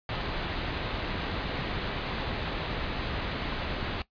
pink low-pass noise, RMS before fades -33 dBFS, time 0.09-4.02 s, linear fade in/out 2 ms, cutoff 4300 Hz, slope 48 dB/octave, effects noise-tail reverb RT60 0.1 s tail -17 dB re dry + resampled to 11025 Hz

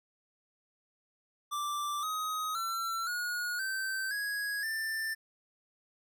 square tone with pitch steps, 1174.7 / 1259 / 1349.4 / 1446.2 / 1550 / 1661.3 / 1780.5 Hz, D6 / D#6 / E6 / F#6 / G6 / G#6 / A6, 0 / +20 / +40 / -40 / -20 / 0 / +20 cents, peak -33 dBFS, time 1.51-5.15 s, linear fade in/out 20 ms, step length 520 ms, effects none

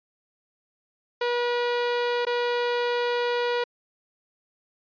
sawtooth tone with dropouts, 483 Hz, B4, 39 cents flat, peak -19 dBFS, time 1.21-3.64 s, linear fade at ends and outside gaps 5 ms, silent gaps 2.252-2.267 s, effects resampled to 11025 Hz

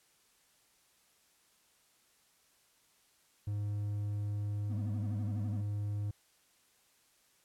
triangle tone, 103.2 Hz, G#2, 10 cents flat, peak -31 dBFS, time 3.47-6.11 s, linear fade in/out 5 ms
triangle tone with vibrato, 220 Hz, A3, in tune, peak -39 dBFS, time 4.69-5.62 s, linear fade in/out 20 ms, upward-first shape sine, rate 12 Hz, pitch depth 230 cents each way
effects white hiss -69 dBFS RMS until 7.44 s + low-pass 12000 Hz 12 dB/octave

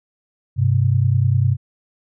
sine tone pair together, 99.94 / 130 Hz, G2 / C3, +34 / -11 cents, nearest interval perfect fourth, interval 455 cents, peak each -16 dBFS, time 0.56-1.57 s, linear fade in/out 50 ms, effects none

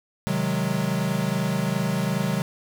square chord, Ab dominant seventh, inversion first, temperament equal, 130.81 / 155.56 / 185 / 207.7 Hz, C3 / Eb3 / Gb3 / Ab3, 0 / 0 / 0 / 0 cents, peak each -30 / -29 / -27 / -30 dBFS, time 0.27-2.42 s, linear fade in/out 0 ms, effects none

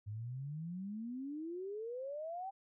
sine exponential sweep, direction up, 100.7 to 792 Hz, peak -40 dBFS, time 0.06-2.51 s, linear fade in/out 20 ms, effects none

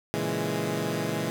15% pulse chord, A# half-diminished seventh, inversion none, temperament equal, 116.54 / 138.59 / 164.81 / 207.7 Hz, A#2 / C#3 / E3 / G#3, 0 / 0 / 0 / 0 cents, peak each -28 / -28 / -25 / -26 dBFS, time 0.14-1.3 s, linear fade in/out 0 ms, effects none

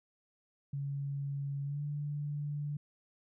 sine tone with pitch glide, 140.3 to 146.34 Hz, C#3 to D3, +21 to -6 cents, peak -34 dBFS, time 0.73-2.77 s, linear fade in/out 5 ms, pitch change +73 cents, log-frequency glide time 1.64-1.82 s, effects none

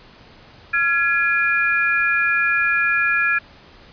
sine tone cluster, 1380 / 1678 / 2416 Hz, F6 / G#6 / D7, -21 / +17 / +48 cents, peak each -22 / -18 / -21 dBFS, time 0.73-3.39 s, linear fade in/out 10 ms, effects pink hiss -46 dBFS RMS until 3.92 s + resampled to 11025 Hz

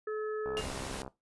harmonic tone, 429.6 Hz, A4, 41 cents flat, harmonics 1 / 3 / 4, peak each -33 / -43 / -45 dBFS, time 0.07-0.61 s, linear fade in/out 5 ms
click train, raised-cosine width 1 ms, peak -28 dBFS, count 42, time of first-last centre 0.46-1.078 s, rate 66.3 Hz
pink noise, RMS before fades -40 dBFS, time 0.57-1.02 s, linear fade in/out 0 ms
sine tone with exponential decay, 2817 Hz, F7, 14 cents sharp, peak -33 dBFS, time 0.57-0.77 s, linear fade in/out 0 ms, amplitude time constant 43 ms
effects noise-tail reverb RT60 0.2 s tail -19 dB re dry + resampled to 24000 Hz

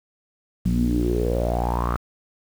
sawtooth tone with low-pass filter sweep, 59.3 Hz, A#1, 30 cents sharp, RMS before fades -22 dBFS, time 0.65-1.97 s, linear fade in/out 10 ms, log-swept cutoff 190 to 1300 Hz, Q 7.2, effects 7-bit

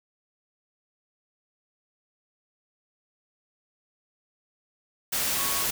sine tone in noise, 1108.7 Hz, C#6, in tune, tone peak -36 dBFS, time 5.38-5.65 s, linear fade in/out 10 ms, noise white, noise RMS -27 dBFS, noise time 5.12-5.71 s, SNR -12 dB, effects none

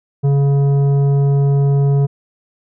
sine tone with tanh clipping, 140.2 Hz, C#3, 20 cents sharp, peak -12 dBFS, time 0.23-2.07 s, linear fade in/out 20 ms, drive 10 dB, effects none

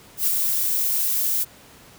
violet noise with ADSR envelope, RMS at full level -19 dBFS, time 0.17-1.45 s, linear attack 100 ms, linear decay 20 ms, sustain -3 dB, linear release 26 ms, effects pink hiss -48 dBFS RMS until 1.98 s + high-pass 60 Hz 12 dB/octave

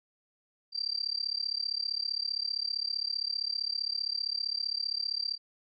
sine tone with amplitude modulation, 4699 Hz, D8, in tune, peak -26 dBFS, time 0.72-5.38 s, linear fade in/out 50 ms, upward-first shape sine, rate 35.3 Hz, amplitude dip 100%, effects none

